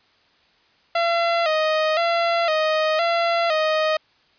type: tone with vibrato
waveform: sawtooth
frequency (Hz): 651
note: E5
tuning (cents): -22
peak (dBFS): -14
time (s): 0.95-3.97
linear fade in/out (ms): 5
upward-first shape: square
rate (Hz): 0.98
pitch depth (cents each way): 74
effects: white hiss -59 dBFS RMS until 4.38 s + resampled to 11025 Hz